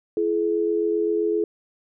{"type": "tone pair together", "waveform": "sine", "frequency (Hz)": [337.3, 425], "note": ["E4", "G#4"], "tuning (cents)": [40, 40], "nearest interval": "major third", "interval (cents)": 400, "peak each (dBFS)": [-24, -21], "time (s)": [0.17, 1.44], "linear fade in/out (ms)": 2, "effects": []}